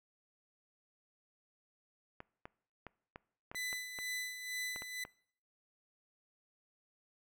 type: clicks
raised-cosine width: 0.5 ms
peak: -31 dBFS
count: 11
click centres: 2.204 / 2.455 / 2.867 / 3.159 / 3.515 / 3.547 / 3.729 / 3.988 / 4.761 / 4.821 / 5.051 s
type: tone with tremolo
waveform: sawtooth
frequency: 2000 Hz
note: B6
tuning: 21 cents sharp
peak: -33 dBFS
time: 3.55-5.04 s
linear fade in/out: 5 ms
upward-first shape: sine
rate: 2.1 Hz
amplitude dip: 60%
effects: noise-tail reverb RT60 0.6 s tail -23 dB re dry